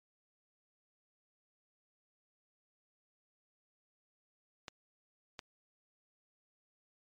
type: clicks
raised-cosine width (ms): 0.2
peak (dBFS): -25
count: 2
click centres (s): 4.682 / 5.392
effects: MP3 64 kbps